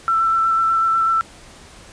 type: tone with vibrato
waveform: sine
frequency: 1335 Hz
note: E6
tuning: 22 cents sharp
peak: -14 dBFS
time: 0.08-1.21 s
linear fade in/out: 0 ms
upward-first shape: square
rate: 8.1 Hz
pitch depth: 11 cents each way
effects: pink hiss -43 dBFS RMS until 1.92 s + resampled to 22050 Hz